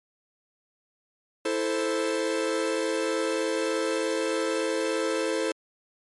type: chord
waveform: 45% pulse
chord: A minor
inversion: second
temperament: equal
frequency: 329.6 / 440 / 523.3 Hz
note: E4 / A4 / C5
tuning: 0 / 0 / 0 cents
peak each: -30 / -29 / -29 dBFS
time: 1.45-5.52 s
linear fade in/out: 5 ms
effects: MP3 48 kbps